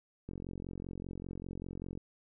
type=click train; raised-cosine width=3 ms; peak=-29 dBFS; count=77; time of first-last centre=0.29-1.975 s; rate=45.1 Hz; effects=none